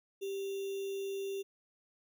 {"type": "tone with sample-and-hold", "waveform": "sine", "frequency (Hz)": 392, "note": "G4", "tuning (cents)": 0, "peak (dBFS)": -35, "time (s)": [0.21, 1.43], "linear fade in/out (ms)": 20, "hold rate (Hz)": 3150, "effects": []}